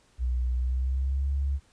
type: tone with pitch glide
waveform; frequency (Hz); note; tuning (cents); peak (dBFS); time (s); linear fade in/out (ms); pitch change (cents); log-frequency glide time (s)
sine; 61.74 to 69.3; B1 to C#2; 0 to 0; -24; 0.18-1.6; 50; +200; 0.55-1.3
effects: pink hiss -63 dBFS RMS until 1.72 s + resampled to 22050 Hz